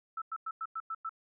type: tone bursts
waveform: sine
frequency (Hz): 1318.5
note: E6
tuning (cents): 0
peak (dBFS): -34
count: 7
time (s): 0.17-1.094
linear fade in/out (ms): 5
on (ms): 48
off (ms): 98
effects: none